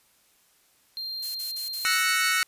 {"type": "tone", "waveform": "triangle", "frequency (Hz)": 4186, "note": "C8", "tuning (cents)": 0, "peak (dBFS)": -30, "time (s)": [0.97, 1.94], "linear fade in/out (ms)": 0}
{"type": "noise bursts", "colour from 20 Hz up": "violet", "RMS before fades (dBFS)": -33, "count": 5, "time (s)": [1.22, 2.026], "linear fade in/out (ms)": 10, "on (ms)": 130, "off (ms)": 39}
{"type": "chord", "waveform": "sawtooth", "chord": "F# dominant seventh", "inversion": "third", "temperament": "equal", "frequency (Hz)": [1318.5, 1480, 1864.7, 2217], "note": ["E6", "F#6", "A#6", "C#7"], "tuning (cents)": [0, 0, 0, 0], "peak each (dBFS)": [-25, -23, -25, -23], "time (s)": [1.85, 2.43], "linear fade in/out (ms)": 0}
{"effects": ["white hiss -63 dBFS RMS until 2.47 s", "resampled to 32000 Hz"]}